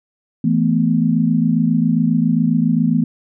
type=chord; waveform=sine; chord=E suspended fourth; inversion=none; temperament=just; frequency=164.81 / 219.8 / 247.2 Hz; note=E3 / A3 / B3; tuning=0 / -2 / +2 cents; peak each=-17 dBFS; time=0.44-3.04 s; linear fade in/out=5 ms; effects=none